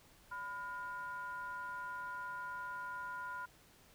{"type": "ring-modulated tone", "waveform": "triangle", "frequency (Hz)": 211.4, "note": "G#3", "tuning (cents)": 31, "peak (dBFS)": -36, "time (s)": [0.31, 3.46], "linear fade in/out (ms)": 10, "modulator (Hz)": 1210, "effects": ["pink hiss -64 dBFS RMS until 3.94 s"]}